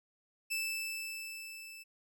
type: tone with level ramp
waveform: sawtooth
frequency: 2637 Hz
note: E7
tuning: in tune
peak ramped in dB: -29 to -45 dBFS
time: 0.5-1.84 s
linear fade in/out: 20 ms
effects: none